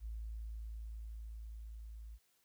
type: tone with level ramp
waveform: sine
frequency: 55 Hz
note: A1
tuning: in tune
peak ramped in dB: -40 to -47 dBFS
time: 0-2.19 s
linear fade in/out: 50 ms
effects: white hiss -75 dBFS RMS until 2.44 s

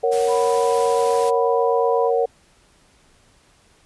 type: chord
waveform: sine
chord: F# major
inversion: first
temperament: equal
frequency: 466.2 / 554.4 / 740 Hz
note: A#4 / C#5 / F#5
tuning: 0 / 0 / 0 cents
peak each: -18 / -22 / -23 dBFS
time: 0.03-2.26 s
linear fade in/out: 10 ms
type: noise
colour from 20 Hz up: white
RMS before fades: -33 dBFS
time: 0.11-1.31 s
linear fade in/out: 20 ms
type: tone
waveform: sine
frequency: 987.8 Hz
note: B5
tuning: in tune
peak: -24 dBFS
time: 0.27-2.11 s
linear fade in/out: 50 ms
effects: pink hiss -56 dBFS RMS until 3.85 s + resampled to 24000 Hz

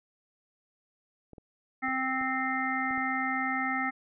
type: clicks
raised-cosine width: 2 ms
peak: -34 dBFS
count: 6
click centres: 1.333 / 1.382 / 1.884 / 2.213 / 2.909 / 2.978 s
type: harmonic tone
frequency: 261.6 Hz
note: C4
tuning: in tune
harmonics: 1 / 3 / 5 / 7 / 8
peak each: -34 / -34 / -34 / -34 / -34 dBFS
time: 1.82-3.91 s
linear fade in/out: 20 ms
effects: none

